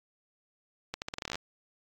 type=accelerating click train; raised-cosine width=0.2 ms; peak=-17 dBFS; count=13; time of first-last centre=0.94-1.355 s; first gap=79 ms; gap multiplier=0.83; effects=AAC 64 kbps